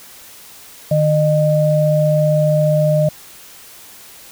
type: tone pair together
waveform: sine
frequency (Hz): 152.5 / 610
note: D#3 / D#5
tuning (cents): -34 / -34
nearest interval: 2 octaves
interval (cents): 2400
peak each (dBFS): -14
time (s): 0.91-3.09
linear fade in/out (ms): 5
effects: white hiss -40 dBFS RMS until 4.31 s